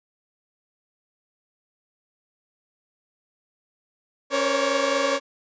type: tone cluster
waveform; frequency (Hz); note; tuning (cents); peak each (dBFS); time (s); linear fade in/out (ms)
sawtooth; 276.5 / 470.4 / 539 / 563 / 1151; C#4 / A#4 / C#5 / C#5 / D6; -4 / +16 / -49 / +27 / -35; -26 / -26 / -22 / -20 / -28; 4.3-5.2; 50
effects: resampled to 16000 Hz